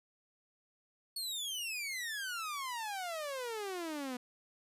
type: exponential sweep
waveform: sawtooth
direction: down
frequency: 4432 to 243.1 Hz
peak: -34 dBFS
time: 1.16-4.17 s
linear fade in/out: 5 ms
effects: resampled to 32000 Hz + 12-bit